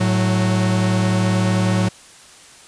45% pulse tone pair together, 109.1 / 185 Hz, A2 / F#3, -14 / 0 cents, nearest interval major sixth, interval 914 cents, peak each -18 dBFS, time 0-1.89 s, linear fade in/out 10 ms, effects white hiss -44 dBFS RMS until 2.67 s + resampled to 22050 Hz

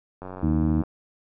click train, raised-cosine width 1 ms, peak -23 dBFS, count 58, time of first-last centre 0.22-0.836 s, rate 92.5 Hz
harmonic tone, 77.78 Hz, D#2, in tune, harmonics 1 / 2 / 3 / 4, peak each -25 / -25 / -25 / -25 dBFS, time 0.42-0.83 s, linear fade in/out 20 ms
effects none

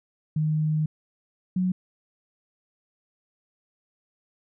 sine tone pair in turn, 154.5 / 183.73 Hz, D#3 / F#3, -12 / -12 cents, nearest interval minor third, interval 300 cents, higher second, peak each -21 dBFS, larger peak neither, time 0.36-0.86 / 1.56-1.72 s, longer first, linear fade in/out 5 ms, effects none

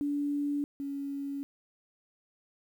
sine tone pair in turn, 288.1 / 279.9 Hz, D4 / C#4, -33 / +17 cents, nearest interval unison, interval 50 cents, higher first, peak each -28 / -33 dBFS, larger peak first, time 0.01-0.64 / 0.8-1.43 s, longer neither, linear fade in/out 0 ms, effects 10-bit

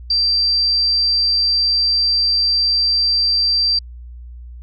sine tone, 4699 Hz, D8, in tune, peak -13 dBFS, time 0.1-3.79 s, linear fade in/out 5 ms, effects added 60 Hz sine -32 dBFS peak until 4.62 s

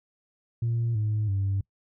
sine tone with pitch steps, 116.54 / 106.87 / 98 Hz, A#2 / A2 / G2, 0 / -50 / 0 cents, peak -22 dBFS, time 0.62-1.61 s, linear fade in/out 5 ms, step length 330 ms, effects noise-tail reverb RT60 0.1 s tail -24 dB re dry + tanh soft clip ceiling -21 dBFS

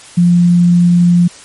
sine tone, 174.61 Hz, F3, in tune, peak -5 dBFS, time 0.17-1.28 s, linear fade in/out 10 ms, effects white hiss -36 dBFS RMS until 1.44 s + MP3 48 kbps

